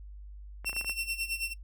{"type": "clicks", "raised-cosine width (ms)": 0.5, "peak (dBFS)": -28, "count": 7, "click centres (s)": [0.646, 0.695, 0.73, 0.765, 0.812, 0.846, 0.896]}
{"type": "tone with tremolo", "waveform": "sawtooth", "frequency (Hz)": 2709, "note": "E7", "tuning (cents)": 47, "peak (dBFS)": -26, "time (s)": [0.65, 1.54], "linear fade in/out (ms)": 20, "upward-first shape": "sine", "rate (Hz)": 9.2, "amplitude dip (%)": 80}
{"effects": ["noise-tail reverb RT60 0.1 s tail -20 dB re dry", "added 50 Hz sine -43 dBFS peak until 1.63 s"]}